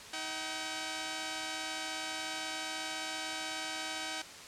5% pulse tone pair together, 316.9 / 764.2 Hz, D#4 / G5, +32 / -44 cents, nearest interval octave + minor third, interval 1524 cents, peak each -29 / -26 dBFS, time 0.13-4.22 s, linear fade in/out 5 ms, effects white hiss -48 dBFS RMS until 4.47 s + low-pass 7000 Hz 12 dB/octave

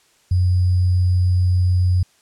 sine tone with sample-and-hold, 90.7 Hz, F#2, 34 cents flat, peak -13 dBFS, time 0.31-2.03 s, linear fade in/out 5 ms, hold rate 4900 Hz, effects white hiss -57 dBFS RMS until 2.21 s + low-pass 9000 Hz 12 dB/octave

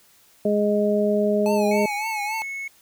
harmonic tone, 207.7 Hz, G#3, in tune, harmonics 1 / 2 / 3, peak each -22 / -22 / -22 dBFS, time 0.45-1.86 s, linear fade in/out 5 ms
square tone with vibrato, 856 Hz, A5, 48 cents flat, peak -27 dBFS, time 1.46-2.42 s, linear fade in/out 0 ms, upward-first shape triangle, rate 3.6 Hz, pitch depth 100 cents each way
triangle tone with pitch glide, 2235 to 2197 Hz, C#7 to C#7, +14 to -16 cents, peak -27 dBFS, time 1.71-2.68 s, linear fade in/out 5 ms, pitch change -30 cents, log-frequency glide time 1.92-2.14 s
effects white hiss -56 dBFS RMS until 2.81 s

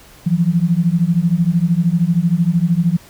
sine beating tone pair, 164.5 / 177.5 Hz, E3 / F3, -3 / +28 cents, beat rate 13 Hz, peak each -15 dBFS, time 0.26-2.97 s, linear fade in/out 10 ms, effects pink hiss -44 dBFS RMS until 3.09 s

